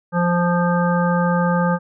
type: harmonic tone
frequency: 174.61 Hz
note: F3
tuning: in tune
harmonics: 1 / 3 / 5 / 7 / 9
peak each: -17 / -22 / -24 / -25 / -27 dBFS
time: 0.12-1.79 s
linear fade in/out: 50 ms
effects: none